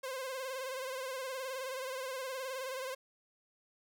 sawtooth tone with vibrato, 523.3 Hz, C5, in tune, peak -34 dBFS, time 0.03-2.95 s, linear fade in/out 10 ms, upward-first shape sine, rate 19 Hz, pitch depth 61 cents each way, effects none

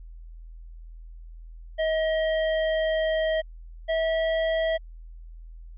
square tone pair in turn, 635 / 647.6 Hz, D#5 / E5, +35 / -31 cents, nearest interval unison, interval 34 cents, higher second, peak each -23 / -23 dBFS, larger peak neither, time 1.78-3.42 / 3.88-4.78 s, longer first, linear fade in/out 20 ms, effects added 41 Hz sine -40 dBFS peak until 5.77 s + resampled to 8000 Hz

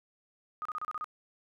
sine tone bursts, 1240 Hz, D#6, 6 cents flat, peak -33 dBFS, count 7, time 0.62-1.043 s, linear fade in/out 0 ms, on 33 ms, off 32 ms, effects none

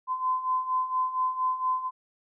sine beating tone pair, 1022 / 1026.3 Hz, C6 / C6, -41 / -34 cents, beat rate 4.3 Hz, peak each -31 / -26 dBFS, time 0.07-1.91 s, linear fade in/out 50 ms, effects none

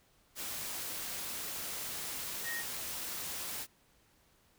sine tone in noise, 1864.7 Hz, A#6, in tune, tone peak -37 dBFS, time 2.43-2.64 s, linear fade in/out 50 ms, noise white, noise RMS -40 dBFS, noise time 0.35-3.67 s, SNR 0 dB, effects pink hiss -68 dBFS RMS until 4.58 s

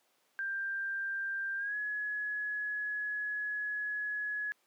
sine tone with pitch glide, 1585 to 1689 Hz, G6 to G#6, +19 to +29 cents, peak -33 dBFS, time 0.39-4.52 s, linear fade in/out 0 ms, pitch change +110 cents, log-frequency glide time 1.57-1.76 s, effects pink hiss -72 dBFS RMS until 4.66 s + high-pass 400 Hz 12 dB/octave

